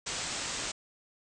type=low-pass noise; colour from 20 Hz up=white; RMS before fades=-36 dBFS; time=0.06-0.72 s; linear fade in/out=10 ms; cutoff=8400 Hz; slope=96 dB/octave; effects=none